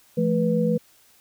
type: tone cluster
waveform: sine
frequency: 170.3 / 217.8 / 489.3 Hz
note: F3 / A3 / B4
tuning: -43 / -17 / -16 cents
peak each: -23 dBFS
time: 0.17-0.78 s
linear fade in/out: 10 ms
effects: white hiss -57 dBFS RMS until 1.2 s